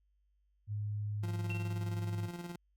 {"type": "tone", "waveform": "sine", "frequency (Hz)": 104.4, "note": "G#2", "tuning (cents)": 10, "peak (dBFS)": -34, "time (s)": [0.67, 2.3], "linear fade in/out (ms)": 50}
{"type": "tone with tremolo", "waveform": "30% pulse", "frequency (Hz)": 173.6, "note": "F3", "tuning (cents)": -10, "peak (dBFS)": -37, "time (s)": [1.23, 2.56], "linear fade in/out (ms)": 5, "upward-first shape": "square", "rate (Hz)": 19, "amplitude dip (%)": 50}
{"type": "tone with exponential decay", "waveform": "sine", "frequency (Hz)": 2715, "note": "F7", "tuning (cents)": -50, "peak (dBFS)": -38, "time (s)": [1.5, 1.93], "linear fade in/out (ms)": 1, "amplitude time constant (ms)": 92}
{"effects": ["added 50 Hz sine -70 dBFS peak until 2.76 s"]}